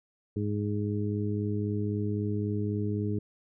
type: harmonic tone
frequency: 103.8 Hz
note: G#2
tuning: in tune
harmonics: 1 / 2 / 3 / 4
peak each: -30 / -33 / -35 / -36 dBFS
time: 0.36-3.19 s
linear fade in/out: 5 ms
effects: none